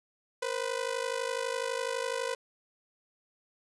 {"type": "ring-modulated tone", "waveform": "sawtooth", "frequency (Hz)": 498.3, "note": "B4", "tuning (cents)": 15, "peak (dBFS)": -24, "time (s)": [0.42, 2.35], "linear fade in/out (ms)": 5, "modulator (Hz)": 26, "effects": ["resampled to 24000 Hz"]}